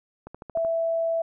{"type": "click train", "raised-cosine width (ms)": 1, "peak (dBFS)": -25, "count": 6, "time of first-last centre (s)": [0.27, 0.649], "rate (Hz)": 13.2}
{"type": "tone", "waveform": "sine", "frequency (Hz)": 661, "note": "E5", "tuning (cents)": 5, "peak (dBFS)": -22, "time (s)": [0.55, 1.22], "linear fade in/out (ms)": 5}
{"effects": []}